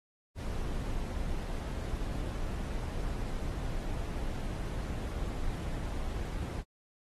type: noise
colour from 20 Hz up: brown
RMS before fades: -35 dBFS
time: 0.35-6.64 s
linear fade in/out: 50 ms
effects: AAC 32 kbps